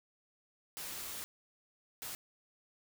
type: noise bursts at uneven times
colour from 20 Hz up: white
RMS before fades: -43 dBFS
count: 2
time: 0.77-1.24 / 2.02-2.15 s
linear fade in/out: 0 ms
effects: none